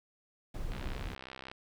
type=noise; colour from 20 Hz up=brown; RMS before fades=-38 dBFS; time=0.54-1.15 s; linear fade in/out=5 ms
type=click train; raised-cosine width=0.3 ms; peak=-28 dBFS; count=53; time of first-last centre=0.72-1.515 s; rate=65.4 Hz
effects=none